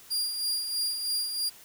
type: tone with tremolo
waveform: sawtooth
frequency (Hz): 4807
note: D8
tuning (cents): +39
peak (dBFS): -23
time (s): 0.1-1.5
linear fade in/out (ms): 20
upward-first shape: sine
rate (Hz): 3.1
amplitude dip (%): 50
effects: white hiss -52 dBFS RMS until 1.64 s